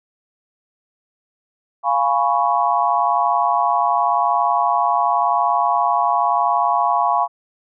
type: chord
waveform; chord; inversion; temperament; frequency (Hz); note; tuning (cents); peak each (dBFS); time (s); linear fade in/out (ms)
sine; C# dominant seventh; first; equal; 698.5 / 830.6 / 987.8 / 1108.7; E#5 / G#5 / B5 / C#6; 0 / 0 / 0 / 0; -20; 1.83-7.28; 50
effects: none